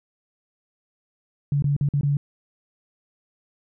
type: tone with dropouts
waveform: sine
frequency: 142.8 Hz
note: D3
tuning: 48 cents flat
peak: -18 dBFS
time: 1.52-2.17 s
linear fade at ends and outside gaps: 2 ms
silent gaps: 1.623-1.642 / 1.765-1.81 / 1.888-1.937 / 2.011-2.032 s
effects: none